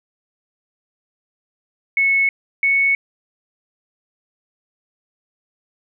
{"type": "tone pair in turn", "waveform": "sine", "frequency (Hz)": [2200, 2213], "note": ["C#7", "C#7"], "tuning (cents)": [-14, -3], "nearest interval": "unison", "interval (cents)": 11, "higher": "second", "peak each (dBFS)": -13, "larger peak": "neither", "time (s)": [[1.97, 2.29], [2.63, 2.95]], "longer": "neither", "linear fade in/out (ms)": 2, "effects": []}